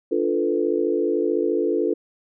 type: chord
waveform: sine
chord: B half-diminished seventh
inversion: first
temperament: equal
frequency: 293.7 / 349.2 / 440 / 493.9 Hz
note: D4 / F4 / A4 / B4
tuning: 0 / 0 / 0 / 0 cents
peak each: -26 / -23 / -23 / -27 dBFS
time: 0.11-1.94 s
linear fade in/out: 10 ms
effects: none